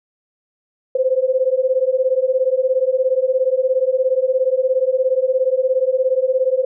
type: beating tone pair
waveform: sine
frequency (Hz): 510 / 527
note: C5 / C5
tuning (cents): -44 / +12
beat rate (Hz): 17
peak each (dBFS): -17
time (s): 0.95-6.65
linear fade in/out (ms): 5
effects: none